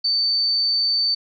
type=tone; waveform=sine; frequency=4556 Hz; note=C#8; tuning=47 cents sharp; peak=-17 dBFS; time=0.04-1.15 s; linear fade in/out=10 ms; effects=none